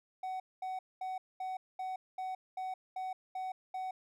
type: tone bursts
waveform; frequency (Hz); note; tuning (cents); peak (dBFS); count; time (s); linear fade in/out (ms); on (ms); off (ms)
triangle; 750; F#5; +23; -34; 10; 0.23-3.91; 5; 170; 220
effects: none